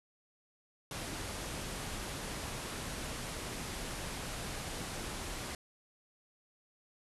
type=low-pass noise; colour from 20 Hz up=pink; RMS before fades=-41 dBFS; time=0.91-5.55 s; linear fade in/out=2 ms; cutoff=12000 Hz; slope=96 dB/octave; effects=none